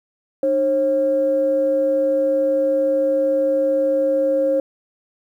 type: tone pair together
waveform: sine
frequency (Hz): 302.2 / 540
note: D4 / C#5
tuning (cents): +50 / -45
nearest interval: minor seventh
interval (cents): 1005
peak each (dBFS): -23 / -15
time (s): 0.43-4.6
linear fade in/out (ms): 2
effects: tanh soft clip ceiling -8 dBFS + 9-bit